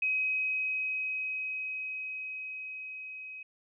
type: tone with level ramp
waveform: sine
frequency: 2533 Hz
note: D#7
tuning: 30 cents sharp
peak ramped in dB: -26 to -41 dBFS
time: 0.02-3.43 s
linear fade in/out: 5 ms
effects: none